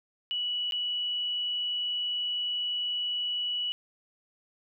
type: tone with dropouts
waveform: sine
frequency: 2943 Hz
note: F#7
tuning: 10 cents flat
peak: -28 dBFS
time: 0.31-3.72 s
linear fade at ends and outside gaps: 0 ms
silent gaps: 0.71-0.722 s
effects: none